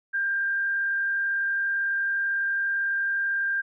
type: tone with frequency modulation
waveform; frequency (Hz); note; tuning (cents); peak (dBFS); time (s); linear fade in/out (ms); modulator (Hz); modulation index
sine; 1593; G6; +27; -23; 0.13-3.62; 20; 42; 0.42
effects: none